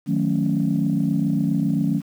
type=chord; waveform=sine; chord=D# half-diminished seventh; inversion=none; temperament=equal with one note detuned; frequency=155.56 / 182.98 / 220 / 277.2 Hz; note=D#3 / F#3 / A3 / C#4; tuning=0 / -19 / 0 / 0 cents; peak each=-23 dBFS; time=0.06-2.02 s; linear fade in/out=50 ms; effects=tanh soft clip ceiling -10 dBFS + 8-bit